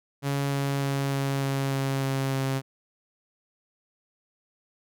sawtooth tone with pitch steps, 140 / 139.19 / 138.39 / 137.59 / 136.8 / 136.01 / 135.23 / 134.45 Hz, C#3 / C#3 / C#3 / C#3 / C#3 / C#3 / C#3 / C3, +18 / +7 / -3 / -13 / -23 / -33 / -43 / +47 cents, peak -21 dBFS, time 0.22-2.62 s, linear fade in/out 50 ms, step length 300 ms, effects none

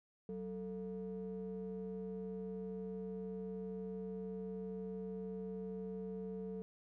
triangle ring-modulated tone, 127.5 Hz, C3, 44 cents flat, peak -36 dBFS, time 0.29-6.62 s, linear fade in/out 0 ms, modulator 316 Hz, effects none

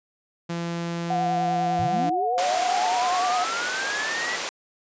sawtooth tone, 170 Hz, F3, 46 cents flat, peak -23 dBFS, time 0.49-2.1 s, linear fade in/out 10 ms
sine tone with vibrato, 727 Hz, F#5, 31 cents flat, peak -22 dBFS, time 1.1-3.44 s, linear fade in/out 5 ms, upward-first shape triangle, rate 9.9 Hz, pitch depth 51 cents each way
sine linear sweep, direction up, 87.31 to 1975.5 Hz, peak -27 dBFS, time 1.79-4.36 s, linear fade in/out 5 ms
pink high-pass noise, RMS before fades -29 dBFS, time 2.38-4.49 s, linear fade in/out 0 ms, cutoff 560 Hz, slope 12 dB/octave
effects resampled to 16000 Hz

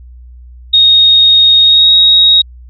sine tone with pitch glide, 3729 to 3779 Hz, A#7 to A#7, 0 to +23 cents, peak -3 dBFS, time 0.73-2.42 s, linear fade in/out 10 ms, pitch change +23 cents, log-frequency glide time 1.62-1.9 s, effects added 61 Hz sine -31 dBFS peak until 2.69 s

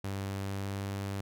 sawtooth tone with pitch glide, 98 to 98.85 Hz, G2 to G2, 0 to +15 cents, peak -30 dBFS, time 0.04-1.21 s, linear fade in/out 5 ms, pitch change +15 cents, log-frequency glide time 0.44-0.78 s, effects none

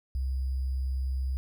sine tone with sample-and-hold, 65.41 Hz, C2, in tune, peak -27 dBFS, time 0.15-1.37 s, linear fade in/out 0 ms, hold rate 4900 Hz, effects none

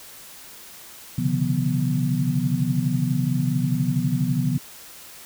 sine tone cluster, 128.4 / 140.2 / 152.7 / 177.5 / 245.5 Hz, C3 / C#3 / D#3 / F3 / B3, -32 / +20 / -32 / +28 / -10 cents, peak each -26 dBFS, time 1.18-4.58 s, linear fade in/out 5 ms, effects white hiss -43 dBFS RMS until 5.25 s

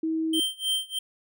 sine tone, 320.8 Hz, E4, 47 cents flat, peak -24 dBFS, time 0.03-0.4 s, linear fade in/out 5 ms
square tone with tremolo, 3136 Hz, G7, in tune, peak -23 dBFS, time 0.33-0.99 s, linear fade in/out 5 ms, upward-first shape sine, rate 3.2 Hz, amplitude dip 95%
effects none

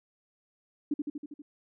sine tone with echo, 293.5 Hz, D4, 1 cent flat, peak -25 dBFS, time 0.91-0.94 s, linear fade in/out 5 ms, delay 80 ms, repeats 6, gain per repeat -3 dB, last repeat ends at 1.42 s, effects none

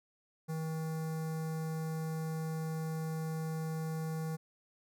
square tone with notch filter, 159.5 Hz, D#3, 43 cents sharp, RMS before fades -37 dBFS, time 0.48-4.37 s, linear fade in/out 20 ms, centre 3000 Hz, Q 0.67, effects none

